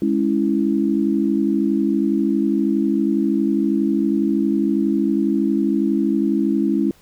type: chord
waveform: sine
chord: C# minor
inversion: second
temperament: equal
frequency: 207.7 / 277.2 / 329.6 Hz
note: G#3 / C#4 / E4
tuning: 0 / 0 / 0 cents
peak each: -20 dBFS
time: 0.02-6.91 s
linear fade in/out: 2 ms
effects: pink hiss -53 dBFS RMS until 7.01 s